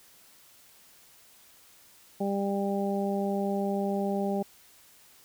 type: harmonic tone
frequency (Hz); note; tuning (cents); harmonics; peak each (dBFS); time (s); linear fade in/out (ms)
198.6; G3; +23; 1 / 2 / 3 / 4; -29 / -32 / -34 / -35; 2.2-4.43; 10
effects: white hiss -57 dBFS RMS until 5.24 s